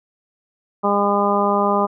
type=harmonic tone; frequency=202.6 Hz; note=G#3; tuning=43 cents flat; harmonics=1 / 2 / 3 / 4 / 5 / 6; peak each=-22 / -22 / -22 / -22 / -22 / -22 dBFS; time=0.83-1.87 s; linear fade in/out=20 ms; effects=none